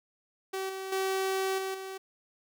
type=tone with level steps; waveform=sawtooth; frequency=382.7 Hz; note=G4; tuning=42 cents flat; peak=-28 / -32 / -24 / -28 / -34 dBFS; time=0.53-1.98 s; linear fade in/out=10 ms; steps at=0.69 / 0.92 / 1.58 / 1.74 s; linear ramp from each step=5 ms; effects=none